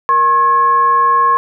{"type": "tone with frequency modulation", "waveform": "sine", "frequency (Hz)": 1080, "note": "C#6", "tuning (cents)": -45, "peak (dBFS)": -8, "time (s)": [0.09, 1.37], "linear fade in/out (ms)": 0, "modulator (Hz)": 607, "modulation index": 0.32, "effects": []}